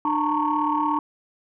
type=tone cluster; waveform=sine; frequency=300.7 / 896 / 933 / 1104 Hz; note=D4 / A5 / A#5 / C#6; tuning=+41 / +31 / +1 / -7 cents; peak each=-25 dBFS; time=0.05-0.99 s; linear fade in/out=2 ms; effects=tanh soft clip ceiling -11 dBFS